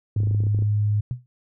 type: tone with pitch glide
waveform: sine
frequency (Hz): 103.83 to 104.49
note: G#2 to G#2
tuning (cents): 0 to +11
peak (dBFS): -18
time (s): 0.16-1.01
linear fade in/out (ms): 10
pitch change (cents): +11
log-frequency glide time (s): 0.48-0.7
type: clicks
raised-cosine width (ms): 3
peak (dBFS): -21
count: 12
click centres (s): 0.164 / 0.203 / 0.234 / 0.272 / 0.311 / 0.347 / 0.404 / 0.437 / 0.468 / 0.547 / 0.589 / 0.623
type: tone with exponential decay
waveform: sine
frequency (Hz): 123.5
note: B2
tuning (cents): 0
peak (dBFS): -20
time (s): 1.11-1.26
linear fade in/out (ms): 0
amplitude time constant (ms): 31
effects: none